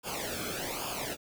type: noise with flanger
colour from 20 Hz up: pink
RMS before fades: -36 dBFS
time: 0.03-1.17 s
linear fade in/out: 50 ms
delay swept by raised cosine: 0.5 to 1.08 ms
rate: 1.2 Hz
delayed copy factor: -0.8
effects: none